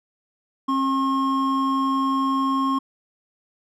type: tone pair together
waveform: triangle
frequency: 268.9 / 1077.5 Hz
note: C4 / C#6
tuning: +47 / -49 cents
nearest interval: 2 octaves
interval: 2404 cents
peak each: -20 dBFS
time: 0.68-2.79 s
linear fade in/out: 10 ms
effects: none